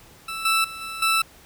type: tone with level steps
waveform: 20% pulse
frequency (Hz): 1321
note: E6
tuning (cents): +3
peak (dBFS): -24 / -13 / -29 / -26 / -13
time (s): 0.28-1.22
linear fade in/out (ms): 5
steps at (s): 0.45 / 0.64 / 0.81 / 1.02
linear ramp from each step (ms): 5
effects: pink hiss -50 dBFS RMS until 1.45 s